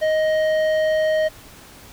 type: tone with tanh clipping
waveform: sine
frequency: 625 Hz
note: D#5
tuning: 8 cents sharp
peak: -18 dBFS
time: 0.01-1.29 s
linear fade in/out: 20 ms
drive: 11 dB
effects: pink hiss -44 dBFS RMS until 1.92 s